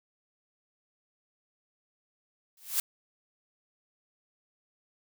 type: noise with exponential growth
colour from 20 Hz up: blue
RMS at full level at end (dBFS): -24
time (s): 2.57-2.8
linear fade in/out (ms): 2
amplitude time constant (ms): 50
effects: none